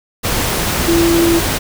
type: tone in noise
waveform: sine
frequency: 336.8 Hz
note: E4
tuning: 37 cents sharp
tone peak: -10 dBFS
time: 0.87-1.4 s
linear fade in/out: 20 ms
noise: pink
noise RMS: -17 dBFS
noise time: 0.23-1.59 s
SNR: +4 dB
effects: none